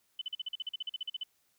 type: tone bursts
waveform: sine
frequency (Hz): 3013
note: F#7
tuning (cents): +31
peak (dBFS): -33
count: 16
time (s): 0.19-1.235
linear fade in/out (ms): 5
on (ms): 25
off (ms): 43
effects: white hiss -73 dBFS RMS until 1.58 s